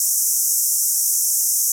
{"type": "band-pass noise", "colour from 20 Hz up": "pink", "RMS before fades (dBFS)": -19, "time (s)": [0, 1.72], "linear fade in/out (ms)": 2, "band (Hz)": [5600, 15000], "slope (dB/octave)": 96, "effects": []}